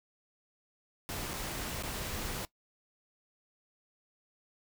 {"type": "noise with dropouts", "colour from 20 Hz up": "pink", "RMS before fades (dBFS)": -38, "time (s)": [1.09, 2.45], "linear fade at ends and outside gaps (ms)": 0, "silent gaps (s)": [[1.333, 1.338], [1.825, 1.835]], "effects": ["noise-tail reverb RT60 0.1 s tail -19 dB re dry"]}